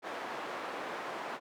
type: band-pass noise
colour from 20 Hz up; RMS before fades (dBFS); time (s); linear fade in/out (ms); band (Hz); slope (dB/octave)
white; -40; 0.02-1.4; 50; 350 to 1200; 12
effects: none